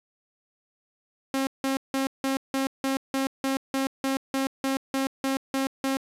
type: tone bursts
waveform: sawtooth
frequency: 268.9 Hz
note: C4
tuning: 47 cents sharp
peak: -20 dBFS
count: 16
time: 1.34-5.97 s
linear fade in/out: 0 ms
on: 130 ms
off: 170 ms
effects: resampled to 32000 Hz